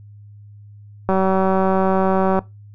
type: click train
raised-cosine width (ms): 1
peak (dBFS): -5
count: 248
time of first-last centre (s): 1.09-2.39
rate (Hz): 190
effects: noise-tail reverb RT60 0.2 s tail -20 dB re dry + added 103 Hz sine -39 dBFS peak until 2.74 s